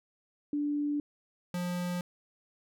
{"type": "tone pair in turn", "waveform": ["sine", "square"], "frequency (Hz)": [292.3, 177.33], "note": ["D4", "F3"], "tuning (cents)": [-8, 27], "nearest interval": "major sixth", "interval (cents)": 865, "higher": "first", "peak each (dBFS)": [-28, -32], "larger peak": "first", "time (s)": [[0.53, 1], [1.54, 2.01]], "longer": "neither", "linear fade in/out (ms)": 2, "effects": []}